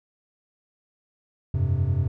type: chord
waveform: triangle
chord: F suspended second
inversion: none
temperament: just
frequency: 87.31 / 98.22 / 130.96 Hz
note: F2 / G2 / C3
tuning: 0 / +4 / +2 cents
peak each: -23 dBFS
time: 1.54-2.08 s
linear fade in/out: 5 ms
effects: none